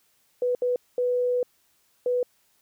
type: tone bursts at uneven times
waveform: sine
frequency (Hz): 493.9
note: B4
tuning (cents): 0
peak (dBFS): -21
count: 4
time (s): 0.42-0.55 / 0.62-0.76 / 0.98-1.43 / 2.06-2.23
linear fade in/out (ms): 2
effects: white hiss -66 dBFS RMS until 2.61 s